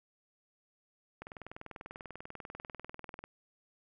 click train, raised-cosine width 0.5 ms, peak -29 dBFS, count 42, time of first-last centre 1.22-3.24 s, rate 20.3 Hz, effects none

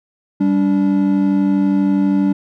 triangle tone pair together, 196.02 / 288.4 Hz, G3 / D4, 0 / -31 cents, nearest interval perfect fifth, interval 669 cents, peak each -13 dBFS, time 0.4-2.33 s, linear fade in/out 10 ms, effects none

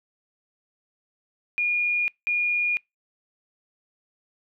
sine tone pair in turn, 2432 / 2432 Hz, D#7 / D#7, -40 / -40 cents, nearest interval unison, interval 0 cents, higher neither, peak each -21 dBFS, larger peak neither, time 1.58-2.08 / 2.27-2.77 s, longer neither, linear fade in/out 0 ms, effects noise-tail reverb RT60 0.2 s tail -26 dB re dry

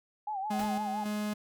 sine tone with vibrato, 809 Hz, G#5, 46 cents flat, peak -32 dBFS, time 0.27-1.04 s, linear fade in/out 5 ms, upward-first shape sine, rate 5.9 Hz, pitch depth 110 cents each way
45% pulse tone with tremolo, 210 Hz, G#3, 19 cents sharp, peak -31 dBFS, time 0.5-1.34 s, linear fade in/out 10 ms, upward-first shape square, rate 1.8 Hz, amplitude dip 45%
pink noise with exponential decay, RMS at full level -38 dBFS, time 0.59-0.81 s, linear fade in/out 5 ms, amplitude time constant 46 ms
effects none

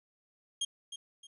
sawtooth tone with echo, 3228 Hz, G#7, 50 cents flat, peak -27 dBFS, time 0.61-0.65 s, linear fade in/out 5 ms, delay 310 ms, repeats 2, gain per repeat -10 dB, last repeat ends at 1.27 s, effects resampled to 24000 Hz

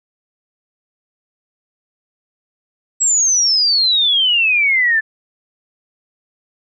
sine exponential sweep, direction down, 7780 to 1732 Hz, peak -11 dBFS, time 3-5.01 s, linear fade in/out 20 ms, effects none

